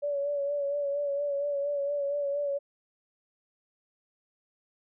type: tone with vibrato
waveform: sine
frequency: 570 Hz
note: C#5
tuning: 48 cents sharp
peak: -27 dBFS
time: 0.02-2.59 s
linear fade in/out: 20 ms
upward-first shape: sine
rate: 4.3 Hz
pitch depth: 35 cents each way
effects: none